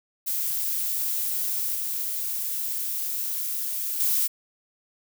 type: noise with level steps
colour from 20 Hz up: violet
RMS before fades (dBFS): -27 / -29 / -23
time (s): 0.26-4.28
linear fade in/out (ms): 20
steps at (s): 1.75 / 4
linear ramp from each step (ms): 2
effects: none